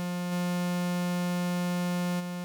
45% pulse tone with level steps, 177.1 Hz, F3, 24 cents sharp, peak -30 / -27 / -33 dBFS, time 0-2.44 s, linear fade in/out 0 ms, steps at 0.31 / 2.19 s, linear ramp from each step 20 ms, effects none

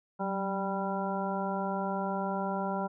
harmonic tone with a mistuned harmonic, 196 Hz, G3, in tune, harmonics 1 / 2 / 3 / 4 / 5 / 7, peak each -34 / -39 / -37 / -36 / -37 / -41 dBFS, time 0.19-2.88 s, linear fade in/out 20 ms, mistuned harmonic 1, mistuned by -53 cents, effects none

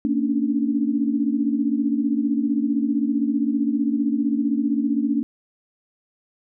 sine tone cluster, 229 / 277.6 / 293 Hz, A#3 / C#4 / D4, -31 / +3 / -4 cents, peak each -23 dBFS, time 0.05-5.23 s, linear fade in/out 0 ms, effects none

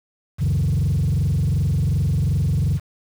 sine tone with frequency modulation, 116.4 Hz, A#2, 2 cents flat, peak -15 dBFS, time 0.38-2.8 s, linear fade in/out 50 ms, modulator 22.7 Hz, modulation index 2, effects tanh soft clip ceiling -13 dBFS + 7-bit

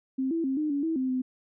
sine tone with pitch steps, 263.8 / 330.6 / 266.7 / 304.9 / 283.6 / 324.3 / 259.9 / 256.3 Hz, C4 / E4 / C4 / D#4 / C#4 / E4 / C4 / C4, +14 / +5 / +33 / -35 / +40 / -28 / -11 / -36 cents, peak -25 dBFS, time 0.18-1.22 s, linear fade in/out 10 ms, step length 130 ms, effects none

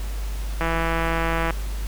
click train, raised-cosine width 0.5 ms, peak -9 dBFS, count 149, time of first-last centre 0.61-1.507 s, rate 165 Hz, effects added 50 Hz sine -25 dBFS peak until 1.87 s + pink hiss -40 dBFS RMS until 1.87 s

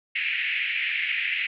white band-pass noise, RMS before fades -27 dBFS, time 0.15-1.47 s, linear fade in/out 10 ms, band 1900 to 2700 Hz, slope 48 dB/octave, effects none

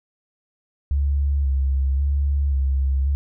sine tone with vibrato, 69 Hz, C#2, 7 cents flat, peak -17 dBFS, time 0.91-3.15 s, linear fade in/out 0 ms, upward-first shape square, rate 0.93 Hz, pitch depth 37 cents each way, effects none

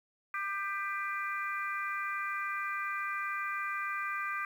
harmonic tone with a mistuned harmonic, 398.5 Hz, G4, 28 cents sharp, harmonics 3 / 4 / 5 / 6, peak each -36 / -38 / -40 / -42 dBFS, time 0.34-4.45 s, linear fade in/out 2 ms, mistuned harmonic 4, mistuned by -28 cents, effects 10-bit

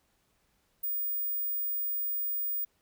sine tone, 15000 Hz, A#9, 10 cents sharp, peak -29 dBFS, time 0.83-2.65 s, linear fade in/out 10 ms, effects pink hiss -72 dBFS RMS until 2.81 s

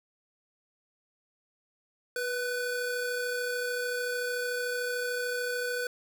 square tone pair together, 490 / 1503.5 Hz, B4 / F#6, -14 / +27 cents, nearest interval octave + perfect fifth, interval 1941 cents, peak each -33 / -34 dBFS, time 2.16-5.87 s, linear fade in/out 2 ms, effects none

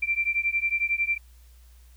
sine beating tone pair, 2349 / 2360 Hz, D7 / D7, 0 / +8 cents, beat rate 11 Hz, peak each -26 dBFS, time 0.02-1.18 s, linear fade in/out 10 ms, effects added 60 Hz sine -49 dBFS peak until 1.96 s + white hiss -62 dBFS RMS until 1.96 s

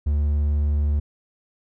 triangle tone, 73.42 Hz, D2, in tune, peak -16 dBFS, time 0.06-1 s, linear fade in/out 10 ms, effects none

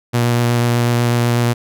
sawtooth tone with vibrato, 119.6 Hz, A#2, 45 cents sharp, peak -9 dBFS, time 0.13-1.54 s, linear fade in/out 20 ms, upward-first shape sine, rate 8.1 Hz, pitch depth 11 cents each way, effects none

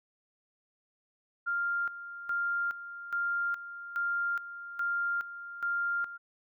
sine tone with tremolo, 1396.9 Hz, F6, in tune, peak -28 dBFS, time 1.46-6.18 s, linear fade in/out 20 ms, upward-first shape square, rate 1.2 Hz, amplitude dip 75%, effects none

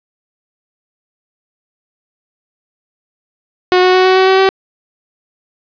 sawtooth tone with pitch steps, 364.5 / 367.7 / 370.9 / 374.1 / 377.4 / 380.6 / 384 Hz, F#4 / F#4 / F#4 / F#4 / F#4 / F#4 / G4, -26 / -11 / +4 / +19 / +34 / +49 / -36 cents, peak -3 dBFS, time 3.72-4.49 s, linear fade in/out 0 ms, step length 110 ms, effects resampled to 11025 Hz + 7-bit

